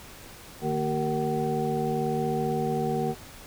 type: tone cluster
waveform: sine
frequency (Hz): 152.3 / 228.3 / 382.7 / 463.6 / 757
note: D#3 / A#3 / G4 / A#4 / F#5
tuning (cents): -37 / -36 / -42 / -10 / +39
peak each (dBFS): -31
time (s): 0.61-3.15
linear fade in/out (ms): 50
effects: pink hiss -46 dBFS RMS until 3.46 s